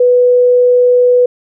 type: tone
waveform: sine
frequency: 493.8 Hz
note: B4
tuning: in tune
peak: -5 dBFS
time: 0-1.26 s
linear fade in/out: 5 ms
effects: none